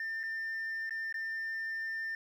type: tone with dropouts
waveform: sine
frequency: 1797 Hz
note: A6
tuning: 36 cents sharp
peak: -32 dBFS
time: 0-2.15 s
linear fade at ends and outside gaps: 2 ms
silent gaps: 0.232-0.236 / 0.895-0.907 / 1.126-1.142 s
effects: tanh soft clip ceiling -33 dBFS + 11-bit